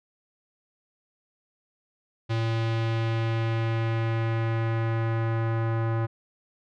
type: tone with low-pass filter sweep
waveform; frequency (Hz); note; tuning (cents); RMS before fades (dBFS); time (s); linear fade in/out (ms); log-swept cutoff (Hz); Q
square; 113.6; A#2; -44; -26; 2.29-6.07; 20; 3800 to 1400; 1.3
effects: none